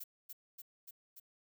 violet noise with echo, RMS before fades -45 dBFS, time 0-0.04 s, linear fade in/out 10 ms, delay 290 ms, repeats 4, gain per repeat -2 dB, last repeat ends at 1.2 s, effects none

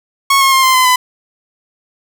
sawtooth tone with pitch steps, 1100 / 1080.5 / 1061.3 / 1042.5 / 1024 / 1005.8 Hz, C#6 / C#6 / C6 / C6 / C6 / B5, -14 / -45 / +24 / -7 / -38 / +31 cents, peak -4 dBFS, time 0.3-0.96 s, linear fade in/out 5 ms, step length 110 ms, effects none

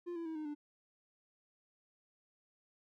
triangle tone with pitch steps, 349.2 / 334.8 / 321 / 307.7 / 295 Hz, F4 / E4 / E4 / D#4 / D4, 0 / +27 / -46 / -19 / +8 cents, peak -37 dBFS, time 0.06-0.55 s, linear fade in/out 20 ms, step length 98 ms, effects none

